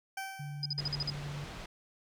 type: tone with exponential decay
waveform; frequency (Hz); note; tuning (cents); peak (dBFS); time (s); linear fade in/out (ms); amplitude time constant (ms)
20% pulse; 774; G5; -22; -30; 0.17-1; 5; 180
type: tone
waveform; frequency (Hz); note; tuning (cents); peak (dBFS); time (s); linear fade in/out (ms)
sine; 144.6; D3; -27; -38; 0.39-1.45; 10
type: tone bursts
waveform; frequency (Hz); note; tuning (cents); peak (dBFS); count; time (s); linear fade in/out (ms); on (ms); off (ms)
sine; 4978; D#8; 0; -31; 7; 0.63-1.101; 2; 27; 47
type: low-pass noise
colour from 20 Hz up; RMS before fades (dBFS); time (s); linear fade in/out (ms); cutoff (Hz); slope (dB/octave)
pink; -45; 0.78-1.66; 5; 4800; 12
effects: none

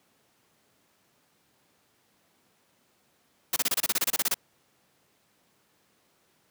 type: noise bursts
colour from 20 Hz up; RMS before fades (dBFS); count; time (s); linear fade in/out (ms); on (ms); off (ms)
white; -25; 14; 3.53-4.343; 5; 33; 27
effects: pink hiss -67 dBFS RMS until 6.5 s + high-pass 150 Hz 12 dB/octave

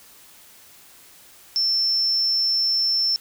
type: tone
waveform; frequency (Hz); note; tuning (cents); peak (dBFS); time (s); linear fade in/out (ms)
sine; 5360; E8; +28; -18; 1.56-3.16; 0
effects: white hiss -49 dBFS RMS until 3.2 s

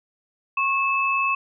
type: tone pair together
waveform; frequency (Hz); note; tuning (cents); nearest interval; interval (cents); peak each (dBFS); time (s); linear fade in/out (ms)
sine; 1093 / 2612; C#6 / E7; -25 / -17; octave + minor third; 1508; -22; 0.57-1.35; 5
effects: none

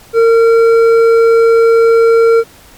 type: tone with hard clipping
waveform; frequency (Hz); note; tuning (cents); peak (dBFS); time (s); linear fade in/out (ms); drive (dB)
sine; 457.8; A#4; -31; -6; 0.13-2.44; 50; 7
effects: pink hiss -40 dBFS RMS until 2.77 s + MP3 96 kbps

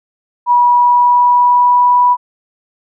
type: tone with pitch glide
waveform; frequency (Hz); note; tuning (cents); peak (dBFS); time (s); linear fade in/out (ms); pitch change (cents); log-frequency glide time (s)
sine; 970 to 982.4; B5 to B5; -31 to -9; -6; 0.46-2.17; 50; +22; 0.66-2.02
effects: none

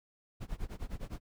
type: noise with tremolo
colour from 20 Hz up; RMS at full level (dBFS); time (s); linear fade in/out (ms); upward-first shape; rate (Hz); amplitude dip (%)
brown; -37; 0.4-1.2; 20; sine; 9.8; 95
effects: none

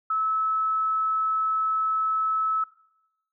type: tone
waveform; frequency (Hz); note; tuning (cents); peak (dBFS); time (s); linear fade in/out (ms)
sine; 1300; E6; -24; -22; 0.1-2.64; 5
effects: noise-tail reverb RT60 0.9 s tail -21 dB re dry

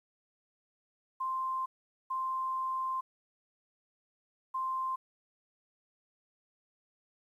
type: tone bursts at uneven times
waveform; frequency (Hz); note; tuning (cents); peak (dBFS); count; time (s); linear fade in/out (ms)
sine; 1046.5; C6; 0; -31; 3; 1.2-1.66 / 2.1-3.01 / 4.54-4.96; 10
effects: 11-bit

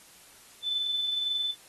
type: tone with amplitude modulation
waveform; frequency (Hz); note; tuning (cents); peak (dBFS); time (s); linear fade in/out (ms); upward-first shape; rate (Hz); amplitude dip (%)
sine; 3514; A7; -3; -25; 0.62-1.55; 50; sine; 21.9; 35
effects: white hiss -54 dBFS RMS until 1.68 s + AAC 32 kbps

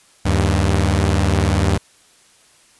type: tone pair together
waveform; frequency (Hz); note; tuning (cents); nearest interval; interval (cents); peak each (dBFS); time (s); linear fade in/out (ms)
sawtooth; 77.78 / 98; D#2 / G2; 0 / 0; major third; 400; -13; 0.25-1.78; 10
effects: white hiss -52 dBFS RMS until 2.79 s + resampled to 24000 Hz

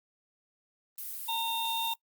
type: noise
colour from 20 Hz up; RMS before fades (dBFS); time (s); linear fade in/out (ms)
violet; -39; 0.98-1.94; 2
type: harmonic tone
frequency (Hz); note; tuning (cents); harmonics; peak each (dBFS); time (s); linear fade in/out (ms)
914; A#5; -34; 1 / 3 / 4; -32 / -41 / -33; 1.28-1.94; 10
effects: noise-tail reverb RT60 0.1 s tail -22 dB re dry + Opus 32 kbps

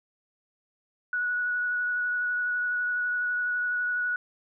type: tone with vibrato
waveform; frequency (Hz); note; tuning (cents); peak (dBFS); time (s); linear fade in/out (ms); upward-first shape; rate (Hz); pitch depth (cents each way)
sine; 1467; F#6; -15; -25; 1.13-4.16; 2; sine; 12; 10
effects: none

